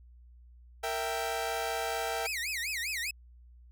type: chord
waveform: sawtooth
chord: E diminished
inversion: second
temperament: equal with one note detuned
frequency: 461.1 / 659.3 / 784 Hz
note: Bb4 / E5 / G5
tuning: -19 / 0 / 0 cents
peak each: -33 / -32 / -31 dBFS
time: 0.83-2.27 s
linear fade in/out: 10 ms
type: tone with vibrato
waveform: sawtooth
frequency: 2172 Hz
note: C#7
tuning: 36 cents flat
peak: -29 dBFS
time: 2.25-3.11 s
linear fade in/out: 5 ms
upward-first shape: sine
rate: 5 Hz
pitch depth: 300 cents each way
effects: added 60 Hz sine -52 dBFS peak until 3.71 s